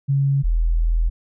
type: tone pair in turn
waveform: sine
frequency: 138.59 / 41.28 Hz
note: C#3 / E1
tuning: 0 / +3 cents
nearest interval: octave + major sixth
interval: 2097 cents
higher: first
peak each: -15 dBFS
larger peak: neither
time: 0.08-0.43 / 0.43-1.1 s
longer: second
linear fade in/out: 20 ms
effects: none